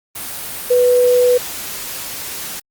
sine tone in noise, 493.9 Hz, B4, in tune, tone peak -9 dBFS, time 0.7-1.38 s, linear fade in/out 10 ms, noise white, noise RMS -27 dBFS, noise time 0.15-2.6 s, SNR +15 dB, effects Opus 32 kbps

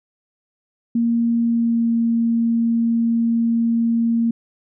sine tone with pitch glide, 233.1 to 231.1 Hz, A#3 to A#3, 0 to -15 cents, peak -15 dBFS, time 0.95-4.31 s, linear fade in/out 5 ms, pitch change -15 cents, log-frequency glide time 1.42-1.92 s, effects none

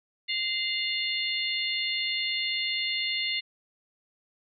harmonic tone with a mistuned harmonic, 711 Hz, F5, 31 cents sharp, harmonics 3 / 4 / 5 / 6, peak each -31 / -32 / -33 / -34 dBFS, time 0.28-3.41 s, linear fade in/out 20 ms, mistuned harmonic 3, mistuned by -44 cents, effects none

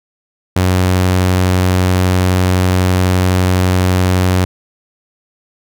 sawtooth tone, 91.9 Hz, F#2, 11 cents flat, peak -6 dBFS, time 0.56-4.45 s, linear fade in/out 5 ms, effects none

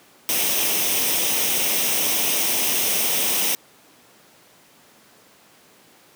white noise with comb filter, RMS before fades -21 dBFS, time 0.29-3.55 s, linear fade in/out 0 ms, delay 0.34 ms, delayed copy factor +0.55, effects pink hiss -52 dBFS RMS until 6.15 s + high-pass 200 Hz 12 dB/octave

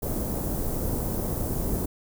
pink band-stop noise, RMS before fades -28 dBFS, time 0.02-1.86 s, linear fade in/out 10 ms, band 550 to 14000 Hz, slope 12 dB/octave, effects none

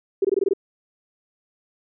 sine tone bursts, 391 Hz, G4, 4 cents flat, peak -15 dBFS, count 7, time 0.22-0.535 s, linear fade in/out 5 ms, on 27 ms, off 21 ms, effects none

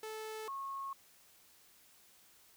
sawtooth / sine tone pair in turn, 436.2 / 1091.6 Hz, A4 / C#6, -15 / -27 cents, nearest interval octave + major third, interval 1588 cents, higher second, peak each -38 / -39 dBFS, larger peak first, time 0.03-0.48 / 0.48-0.93 s, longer neither, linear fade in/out 2 ms, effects white hiss -64 dBFS RMS until 2.56 s

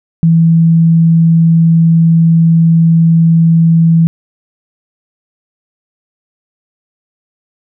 sine tone, 164.81 Hz, E3, in tune, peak -4 dBFS, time 0.23-4.07 s, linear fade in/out 0 ms, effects none

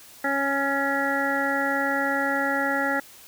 harmonic tone with a mistuned harmonic, 276.7 Hz, C#4, 3 cents flat, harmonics 1 / 2 / 3 / 5 / 6 / 7, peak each -29 / -29 / -29 / -29 / -29 / -29 dBFS, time 0.24-3 s, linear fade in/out 5 ms, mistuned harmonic 6, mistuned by +23 cents, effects white hiss -48 dBFS RMS until 3.27 s

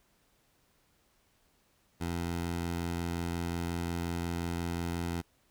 15% pulse tone, 85.6 Hz, F2, 34 cents flat, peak -26 dBFS, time 2-5.22 s, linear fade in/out 20 ms, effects pink hiss -70 dBFS RMS until 5.5 s

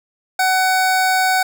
25% pulse tone, 750 Hz, F#5, 23 cents sharp, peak -10 dBFS, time 0.39-1.43 s, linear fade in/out 5 ms, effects none

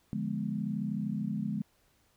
sine chord, D diminished seventh, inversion none, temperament equal, 146.83 / 174.61 / 207.7 / 246.9 Hz, D3 / F3 / Ab3 / Cb4, 0 / 0 / 0 / 0 cents, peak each -38 / -38 / -33 / -39 dBFS, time 0.13-1.62 s, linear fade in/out 0 ms, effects pink hiss -69 dBFS RMS until 2.16 s

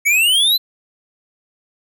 square exponential sweep, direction up, 2212 to 4117 Hz, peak -12 dBFS, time 0.05-0.58 s, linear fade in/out 20 ms, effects none

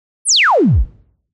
sine exponential sweep, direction down, 11250 to 34.77 Hz, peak -8 dBFS, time 0.25-0.86 s, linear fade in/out 50 ms, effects noise-tail reverb RT60 0.7 s tail -23 dB re dry

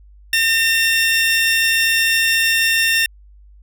30% pulse tone pair together, 1816.7 / 2722 Hz, A#6 / F7, -45 / -45 cents, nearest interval perfect fifth, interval 700 cents, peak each -14 dBFS, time 0.33-3.06 s, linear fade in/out 2 ms, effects added 50 Hz sine -42 dBFS peak until 3.62 s

